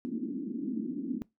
pink band-pass noise, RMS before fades -35 dBFS, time 0.05-1.22 s, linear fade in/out 0 ms, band 220 to 300 Hz, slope 48 dB/octave, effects noise-tail reverb RT60 0.2 s tail -22 dB re dry

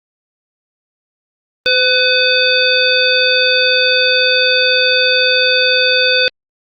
harmonic tone with a mistuned harmonic, 509 Hz, C5, 48 cents flat, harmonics 1 / 3 / 5 / 7 / 9, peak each -16 / -16 / -16 / -16 / -16 dBFS, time 1.66-6.28 s, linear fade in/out 0 ms, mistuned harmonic 3, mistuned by -34 cents, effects Opus 32 kbps

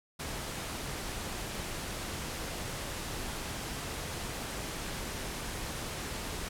pink noise, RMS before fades -38 dBFS, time 0.19-6.49 s, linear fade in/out 10 ms, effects low-pass 12000 Hz 12 dB/octave

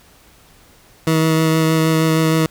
20% pulse tone with vibrato, 160 Hz, D#3, 49 cents sharp, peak -8 dBFS, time 1.07-2.46 s, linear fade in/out 2 ms, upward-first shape sine, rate 6.4 Hz, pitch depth 11 cents each way, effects pink hiss -49 dBFS RMS until 2.5 s

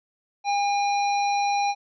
harmonic tone, 809 Hz, G#5, 46 cents flat, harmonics 1 / 3 / 5 / 7, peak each -21 / -31 / -35 / -38 dBFS, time 0.44-1.75 s, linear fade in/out 50 ms, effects none

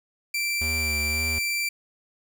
sawtooth tone, 2346 Hz, D7, 2 cents flat, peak -21 dBFS, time 0.34-1.69 s, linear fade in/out 5 ms
square tone with vibrato, 77.8 Hz, D#2, in tune, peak -30 dBFS, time 0.61-1.39 s, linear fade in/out 5 ms, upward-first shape sine, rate 1.9 Hz, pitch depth 57 cents each way
effects none

